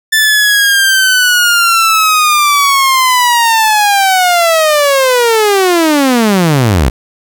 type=linear sweep; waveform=sawtooth; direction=down; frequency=1767 to 55 Hz; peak=-3 dBFS; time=0.12-6.9 s; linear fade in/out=10 ms; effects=none